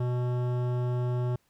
sine tone with hard clipping, 123.47 Hz, B2, in tune, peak -28 dBFS, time 0-1.36 s, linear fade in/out 5 ms, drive 15 dB, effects pink hiss -70 dBFS RMS until 1.49 s

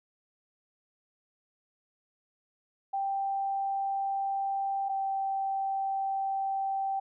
sine tone pair in turn, 785 / 779.1 Hz, G5 / G5, +2 / -11 cents, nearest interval unison, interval 13 cents, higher first, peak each -28 dBFS, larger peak neither, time 2.93-4.89 / 4.89-7 s, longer second, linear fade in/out 10 ms, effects none

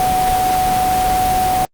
sine tone in noise, 743 Hz, F#5, 7 cents sharp, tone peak -13 dBFS, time 0-1.65 s, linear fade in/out 0 ms, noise pink, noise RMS -22 dBFS, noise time 0-1.65 s, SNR +6 dB, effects Opus 32 kbps

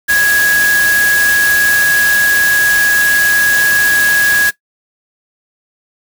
sine tone in noise, 1661.2 Hz, G#6, in tune, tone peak -8 dBFS, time 0.08-4.51 s, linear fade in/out 20 ms, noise white, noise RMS -18 dBFS, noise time 0.08-4.51 s, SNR +7 dB, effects noise-tail reverb RT60 0.1 s tail -17 dB re dry

